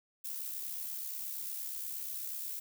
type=noise with amplitude modulation; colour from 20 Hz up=violet; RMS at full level=-38 dBFS; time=0.24-2.6 s; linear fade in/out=10 ms; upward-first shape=sine; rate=68.4 Hz; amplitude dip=45%; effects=none